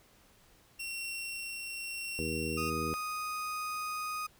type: tone with tremolo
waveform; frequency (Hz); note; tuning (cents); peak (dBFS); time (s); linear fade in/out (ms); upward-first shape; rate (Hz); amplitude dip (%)
sawtooth; 2729; F7; -41; -33; 0.79-2.7; 10; triangle; 0.91; 25
type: harmonic tone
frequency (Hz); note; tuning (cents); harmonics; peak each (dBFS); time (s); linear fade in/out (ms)
79.9; D#2; +47; 1 / 2 / 3 / 4 / 5 / 6; -41 / -40 / -40 / -40 / -40 / -41; 2.19-2.94; 0
type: tone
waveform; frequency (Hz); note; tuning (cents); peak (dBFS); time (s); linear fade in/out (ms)
35% pulse; 1244.5; D#6; 0; -33; 2.57-4.27; 10
effects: pink hiss -63 dBFS RMS until 4.39 s